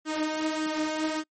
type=tone with flanger; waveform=sawtooth; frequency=311.1 Hz; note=D#4; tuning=in tune; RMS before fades=-29 dBFS; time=0.05-1.24 s; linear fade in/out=50 ms; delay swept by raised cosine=0.61 to 4.61 ms; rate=1.7 Hz; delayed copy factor=+0.55; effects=noise-tail reverb RT60 0.1 s tail -25 dB re dry + MP3 32 kbps